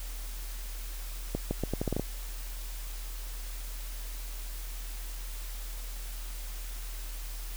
accelerating click train, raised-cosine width 2 ms, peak -16 dBFS, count 9, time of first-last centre 1.35-1.996 s, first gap 160 ms, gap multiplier 0.79, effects added 40 Hz sine -36 dBFS peak until 7.56 s + white hiss -46 dBFS RMS until 7.56 s

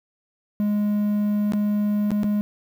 triangle tone with dropouts, 207.7 Hz, G#3, in tune, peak -17 dBFS, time 0.6-2.41 s, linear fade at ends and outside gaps 0 ms, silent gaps 1.521-1.535 / 2.106-2.116 / 2.233-2.242 s, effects 8-bit

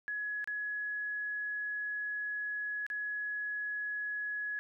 sine tone with dropouts, 1685 Hz, G#6, 25 cents sharp, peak -34 dBFS, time 0.08-4.59 s, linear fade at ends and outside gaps 0 ms, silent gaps 0.443-0.475 / 2.865-2.901 s, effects none

